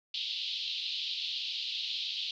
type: band-pass noise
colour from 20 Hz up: white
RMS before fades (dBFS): -36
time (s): 0.14-2.31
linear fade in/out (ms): 2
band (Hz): 2900 to 4300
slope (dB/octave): 48
effects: none